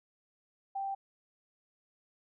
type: tone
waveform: sine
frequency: 784 Hz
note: G5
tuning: in tune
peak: -33 dBFS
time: 0.75-0.95 s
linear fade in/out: 10 ms
effects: none